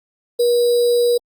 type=tone with sample-and-hold; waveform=sine; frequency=480.3 Hz; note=B4; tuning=48 cents flat; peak=-12 dBFS; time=0.39-1.18 s; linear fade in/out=10 ms; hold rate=4410 Hz; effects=Opus 32 kbps